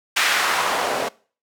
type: noise with band-pass filter sweep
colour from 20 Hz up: white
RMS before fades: -21 dBFS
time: 0.16-1.09 s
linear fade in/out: 10 ms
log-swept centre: 2000 to 500 Hz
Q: 1.2
effects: noise-tail reverb RT60 0.4 s tail -22 dB re dry